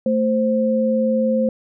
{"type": "tone pair together", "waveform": "sine", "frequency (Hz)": [222.6, 523.3], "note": ["A3", "C5"], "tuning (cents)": [20, 0], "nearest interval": "octave + minor third", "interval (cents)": 1480, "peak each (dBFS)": -18, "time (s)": [0.06, 1.49], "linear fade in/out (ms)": 2, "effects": []}